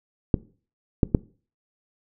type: clicks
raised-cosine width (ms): 3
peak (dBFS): -4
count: 3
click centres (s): 0.342 / 1.032 / 1.148
effects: noise-tail reverb RT60 0.4 s tail -21 dB re dry